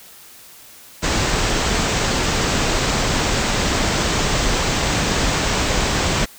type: low-pass noise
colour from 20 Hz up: pink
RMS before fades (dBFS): -19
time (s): 1.02-6.26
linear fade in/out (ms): 20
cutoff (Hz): 8200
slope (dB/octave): 96
effects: white hiss -43 dBFS RMS until 6.38 s